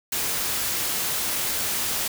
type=noise; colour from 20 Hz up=white; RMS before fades=-26 dBFS; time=0.12-2.08 s; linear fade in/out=5 ms; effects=none

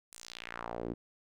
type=tone with band-pass filter sweep; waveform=sawtooth; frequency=58.27 Hz; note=A#1; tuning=in tune; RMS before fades=-42 dBFS; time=0.12-0.94 s; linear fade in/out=10 ms; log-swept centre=10000 to 280 Hz; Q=2.1; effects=none

